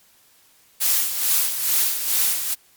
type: noise with tremolo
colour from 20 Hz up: blue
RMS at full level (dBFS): -18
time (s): 0.8-2.55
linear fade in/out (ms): 20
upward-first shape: sine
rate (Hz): 2.3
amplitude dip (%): 60
effects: white hiss -56 dBFS RMS until 2.76 s + MP3 96 kbps